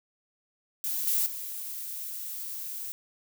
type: noise with level steps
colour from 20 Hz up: violet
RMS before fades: -31 / -26 / -37 dBFS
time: 0.84-2.92 s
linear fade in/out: 0 ms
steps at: 1.07 / 1.26 s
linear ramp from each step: 2 ms
effects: none